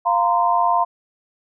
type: chord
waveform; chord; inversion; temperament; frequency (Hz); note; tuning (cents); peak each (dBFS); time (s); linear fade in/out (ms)
sine; F suspended fourth; none; equal with one note detuned; 698.5 / 932.3 / 1031.5; F5 / Bb5 / C6; 0 / 0 / -25; -19; 0.05-0.85; 20
effects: none